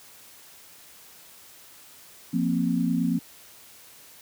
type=chord; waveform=sine; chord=F suspended fourth; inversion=none; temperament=just; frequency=174.61 / 232.8 / 261.9 Hz; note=F3 / Bb3 / C4; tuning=0 / -2 / +2 cents; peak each=-26 dBFS; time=2.33-3.19 s; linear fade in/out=10 ms; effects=white hiss -50 dBFS RMS until 4.21 s + high-pass 60 Hz 12 dB/octave